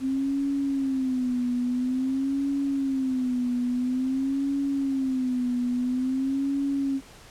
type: tone with vibrato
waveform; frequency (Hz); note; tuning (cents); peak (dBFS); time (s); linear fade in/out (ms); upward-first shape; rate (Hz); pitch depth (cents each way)
sine; 261.6; C4; 0; -23; 0-7.01; 50; sine; 0.49; 110
effects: pink hiss -49 dBFS RMS until 7.3 s + low-pass 10000 Hz 12 dB/octave